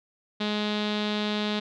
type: tone with low-pass filter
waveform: sawtooth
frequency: 210 Hz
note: G#3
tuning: 19 cents sharp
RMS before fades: -28 dBFS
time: 0.4-1.6 s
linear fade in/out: 10 ms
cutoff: 3700 Hz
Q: 4.5
effects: none